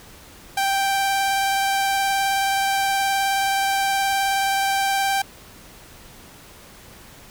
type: tone with vibrato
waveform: sawtooth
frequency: 784 Hz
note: G5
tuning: in tune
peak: -15 dBFS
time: 0.57-5.22 s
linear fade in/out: 5 ms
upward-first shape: sine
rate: 19 Hz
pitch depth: 11 cents each way
effects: pink hiss -45 dBFS RMS until 7.3 s